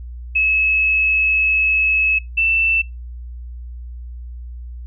sine tone pair in turn, 2585 / 2665 Hz, E7 / E7, -34 / +18 cents, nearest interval minor second, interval 52 cents, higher second, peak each -13 dBFS, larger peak neither, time 0.35-2.19 / 2.37-2.82 s, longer first, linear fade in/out 10 ms, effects noise-tail reverb RT60 0.2 s tail -24 dB re dry + added 60 Hz sine -29 dBFS peak until 4.86 s

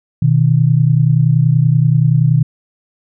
sine tone pair together, 124.8 / 155.31 Hz, B2 / D#3, +19 / -3 cents, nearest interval major third, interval 378 cents, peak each -11 dBFS, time 0.22-2.43 s, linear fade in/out 5 ms, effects none

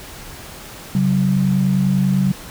sine tone pair together, 138.59 / 188.62 Hz, C#3 / F#3, 0 / +34 cents, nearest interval perfect fourth, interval 534 cents, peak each -18 / -15 dBFS, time 0.95-2.32 s, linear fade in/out 2 ms, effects pink hiss -36 dBFS RMS until 2.5 s

